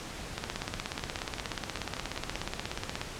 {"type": "two click trains", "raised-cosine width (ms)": 0.2, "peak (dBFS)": [-20, -15], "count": [9, 45], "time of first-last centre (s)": [[0.8, 2.356], [0.38, 3.015]], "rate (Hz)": [5.14, 16.7], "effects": ["pink hiss -41 dBFS RMS until 3.19 s", "low-pass 8000 Hz 12 dB/octave"]}